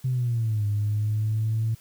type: linear two-way sweep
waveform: sine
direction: down then up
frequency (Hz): 130.81 to 102.8 to 112.6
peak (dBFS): -21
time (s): 0.04-1.75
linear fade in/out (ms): 10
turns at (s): 0.66
effects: tanh soft clip ceiling -17 dBFS + white hiss -55 dBFS RMS until 1.8 s